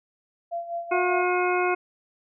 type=tone with tremolo; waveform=sine; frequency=684 Hz; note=F5; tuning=36 cents flat; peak=-26 dBFS; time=0.51-1.24 s; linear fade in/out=20 ms; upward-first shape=sine; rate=5 Hz; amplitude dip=70%
type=harmonic tone; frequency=360 Hz; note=F#4; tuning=47 cents flat; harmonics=1 / 2 / 3 / 4 / 6 / 7; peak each=-24 / -27 / -29 / -30 / -32 / -32 dBFS; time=0.91-1.75 s; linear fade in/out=10 ms
effects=none